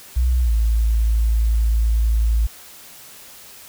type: tone with pitch glide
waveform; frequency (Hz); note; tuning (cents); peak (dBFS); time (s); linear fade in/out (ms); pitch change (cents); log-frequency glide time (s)
sine; 62.1 to 55.65; B1 to A1; +10 to +20; -14; 0.16-2.47; 10; -190; 0.42-0.52
effects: white hiss -42 dBFS RMS until 3.68 s